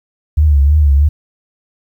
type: tone with vibrato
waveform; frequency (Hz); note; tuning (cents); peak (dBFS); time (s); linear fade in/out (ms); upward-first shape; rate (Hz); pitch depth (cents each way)
sine; 72.9; D2; -12; -6; 0.37-1.09; 10; triangle; 3.1; 110
effects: 8-bit